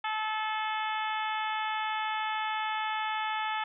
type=harmonic tone; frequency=433.6 Hz; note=A4; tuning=25 cents flat; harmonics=2 / 3 / 4 / 5 / 6 / 7 / 8; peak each=-32 / -36 / -38 / -40 / -42 / -43 / -44 dBFS; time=0.04-3.64 s; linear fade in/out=5 ms; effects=none